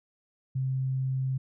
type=tone; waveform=sine; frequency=131.7 Hz; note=C3; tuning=12 cents sharp; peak=-26 dBFS; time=0.55-1.38 s; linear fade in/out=10 ms; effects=none